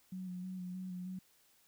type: tone with vibrato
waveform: sine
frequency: 183.3 Hz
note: F#3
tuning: 16 cents flat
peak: -40 dBFS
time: 0.12-1.19 s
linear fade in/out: 5 ms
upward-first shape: square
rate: 3.2 Hz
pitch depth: 24 cents each way
effects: white hiss -69 dBFS RMS until 1.67 s